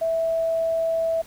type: tone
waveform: sine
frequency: 656 Hz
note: E5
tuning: 9 cents flat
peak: -20 dBFS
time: 0.01-1.22 s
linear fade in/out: 10 ms
effects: pink hiss -48 dBFS RMS until 1.26 s